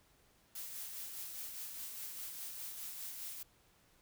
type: noise with tremolo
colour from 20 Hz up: blue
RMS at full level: -44 dBFS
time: 0.55-3.43 s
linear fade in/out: 5 ms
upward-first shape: sine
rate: 4.9 Hz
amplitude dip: 35%
effects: pink hiss -69 dBFS RMS until 4.01 s